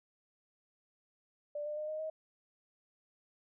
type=tone with pitch steps; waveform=sine; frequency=589 / 598.9 / 609.1 / 619.4 / 629.8 Hz; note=D5 / D5 / D#5 / D#5 / D#5; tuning=+5 / +34 / -37 / -8 / +21 cents; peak=-36 dBFS; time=1.55-2.1 s; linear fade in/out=5 ms; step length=110 ms; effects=none